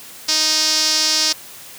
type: tone with band-pass filter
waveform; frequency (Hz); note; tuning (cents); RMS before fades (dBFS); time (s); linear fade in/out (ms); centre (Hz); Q
sawtooth; 311.1; D#4; 0; -17; 0.28-1.33; 10; 5200; 4.1
effects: white hiss -38 dBFS RMS until 1.78 s + high-pass 80 Hz 12 dB/octave